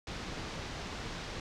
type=low-pass noise; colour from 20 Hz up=pink; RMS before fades=-41 dBFS; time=0.07-1.4 s; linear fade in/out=2 ms; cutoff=5900 Hz; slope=24 dB/octave; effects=none